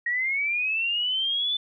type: linear sweep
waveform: sine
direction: up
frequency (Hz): 1881 to 3520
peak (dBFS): -23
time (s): 0.06-1.57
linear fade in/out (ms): 5
effects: none